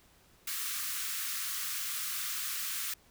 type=high-pass noise; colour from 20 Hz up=white; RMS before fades=-36 dBFS; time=0.47-2.94 s; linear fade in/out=5 ms; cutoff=1100 Hz; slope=96 dB/octave; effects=pink hiss -63 dBFS RMS until 3.1 s